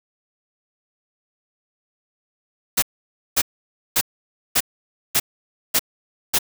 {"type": "noise bursts", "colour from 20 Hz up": "white", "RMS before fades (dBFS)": -17, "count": 7, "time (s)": [2.77, 6.388], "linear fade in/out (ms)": 10, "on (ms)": 54, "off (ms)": 540, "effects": []}